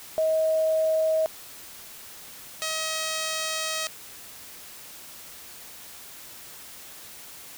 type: tone pair in turn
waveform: sine / 5% pulse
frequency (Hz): 635 / 635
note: D#5 / D#5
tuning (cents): +35 / +35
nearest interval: unison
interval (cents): 0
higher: neither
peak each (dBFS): -20 / -16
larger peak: second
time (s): 0.18-1.26 / 2.62-3.87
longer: second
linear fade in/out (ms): 0
effects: white hiss -44 dBFS RMS until 7.57 s